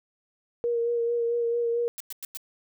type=tone with vibrato; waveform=sine; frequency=470.4 Hz; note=A#4; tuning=16 cents sharp; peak=-23 dBFS; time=0.64-1.88 s; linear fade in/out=0 ms; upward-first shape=sine; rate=4.5 Hz; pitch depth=21 cents each way
type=noise bursts; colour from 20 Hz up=blue; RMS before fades=-36 dBFS; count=4; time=1.98-2.372 s; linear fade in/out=0 ms; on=23 ms; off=100 ms
effects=none